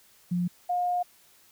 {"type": "tone pair in turn", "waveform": "sine", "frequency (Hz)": [176.7, 713.4], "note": ["F3", "F5"], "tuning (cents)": [21, 37], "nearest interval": "2 octaves", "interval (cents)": 2416, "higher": "second", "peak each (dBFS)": -24, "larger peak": "neither", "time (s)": [[0.31, 0.48], [0.69, 1.03]], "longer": "second", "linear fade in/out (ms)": 10, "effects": ["white hiss -59 dBFS RMS until 1.51 s"]}